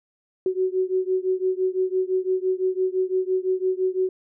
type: beating tone pair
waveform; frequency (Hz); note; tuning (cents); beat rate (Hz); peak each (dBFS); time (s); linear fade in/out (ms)
sine; 370.7 / 376.6; F#4 / F#4; +3 / +31; 5.9; -23 / -24; 0.46-4.09; 2
effects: none